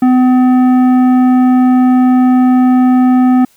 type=tone with tanh clipping; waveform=sine; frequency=253.3 Hz; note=B3; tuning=44 cents sharp; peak=-7 dBFS; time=0.02-3.45 s; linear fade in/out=5 ms; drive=11 dB; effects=white hiss -50 dBFS RMS until 3.56 s